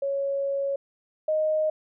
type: tone pair in turn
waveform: sine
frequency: 554.4 / 621 Hz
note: C#5 / D#5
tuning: 0 / -3 cents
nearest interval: major second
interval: 197 cents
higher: second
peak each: -24 / -21 dBFS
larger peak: second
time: 0.02-0.76 / 1.28-1.7 s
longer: first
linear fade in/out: 5 ms
effects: none